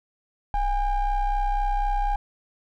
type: ring-modulated tone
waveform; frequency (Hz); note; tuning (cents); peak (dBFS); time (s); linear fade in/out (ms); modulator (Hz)
triangle; 392; G4; 0; -16; 0.54-2.16; 2; 424
effects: none